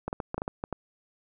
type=clicks; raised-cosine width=1 ms; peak=-17 dBFS; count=9; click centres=0.08 / 0.129 / 0.202 / 0.344 / 0.38 / 0.419 / 0.479 / 0.639 / 0.727 s; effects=none

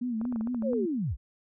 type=tone with vibrato; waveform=sine; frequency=233.9 Hz; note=A#3; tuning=6 cents sharp; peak=-28 dBFS; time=0.01-0.86 s; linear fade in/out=10 ms; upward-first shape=sine; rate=4.4 Hz; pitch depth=120 cents each way
type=clicks; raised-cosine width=1 ms; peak=-28 dBFS; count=9; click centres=0.214 / 0.253 / 0.325 / 0.36 / 0.41 / 0.473 / 0.546 / 0.623 / 0.733 s
type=linear sweep; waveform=sine; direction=down; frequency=591 to 38.89 Hz; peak=-27 dBFS; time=0.62-1.17 s; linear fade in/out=50 ms
effects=none

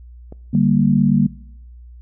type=clicks; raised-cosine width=2 ms; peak=-22 / -21 dBFS; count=2; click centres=0.324 / 0.55 s
type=chord; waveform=sine; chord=G minor; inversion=second; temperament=equal; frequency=146.83 / 196 / 233.1 Hz; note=D3 / G3 / Bb3; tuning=0 / 0 / 0 cents; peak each=-17 / -16 / -16 dBFS; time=0.53-1.27 s; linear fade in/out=10 ms
effects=noise-tail reverb RT60 0.8 s tail -22 dB re dry + added 60 Hz sine -37 dBFS peak until 2.01 s

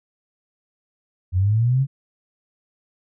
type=linear sweep; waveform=sine; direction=up; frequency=87 to 140 Hz; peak=-15 dBFS; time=1.32-1.87 s; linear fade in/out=50 ms; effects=none

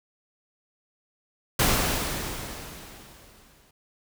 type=noise with exponential decay; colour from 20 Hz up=pink; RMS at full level=-20 dBFS; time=1.59-3.71 s; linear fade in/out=5 ms; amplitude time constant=460 ms; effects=none

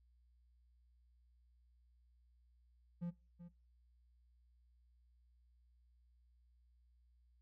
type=tone with echo; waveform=triangle; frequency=173.4 Hz; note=F3; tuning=12 cents flat; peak=-37 dBFS; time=3.01-3.11 s; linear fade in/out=20 ms; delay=380 ms; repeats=1; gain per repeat=-12 dB; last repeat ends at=3.49 s; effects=noise-tail reverb RT60 0.3 s tail -20 dB re dry + added 60 Hz sine -68 dBFS peak until 7.41 s

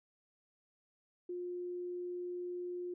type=tone; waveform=sine; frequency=355.6 Hz; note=F4; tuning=31 cents sharp; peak=-38 dBFS; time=1.29-2.94 s; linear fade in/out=5 ms; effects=none

